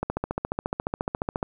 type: click train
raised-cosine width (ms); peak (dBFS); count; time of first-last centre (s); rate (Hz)
1; -12; 21; 0.03-1.429; 14.3
effects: 9-bit